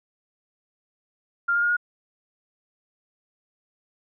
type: tone with pitch steps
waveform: sine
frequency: 1396.9 / 1410.7 / 1424.6 / 1438.7 Hz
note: F6 / F6 / F6 / F#6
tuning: 0 / +17 / +34 / -49 cents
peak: -19 dBFS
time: 1.48-1.768 s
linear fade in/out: 10 ms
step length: 72 ms
effects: none